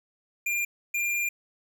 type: tone bursts at uneven times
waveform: square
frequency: 2397 Hz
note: D7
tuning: 35 cents sharp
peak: -26 dBFS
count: 2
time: 0.46-0.65 / 0.94-1.29 s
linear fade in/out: 5 ms
effects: none